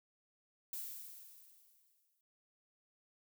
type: noise with exponential decay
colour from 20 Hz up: violet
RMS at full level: -42 dBFS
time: 0.73-2.21 s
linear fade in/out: 2 ms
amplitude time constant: 320 ms
effects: none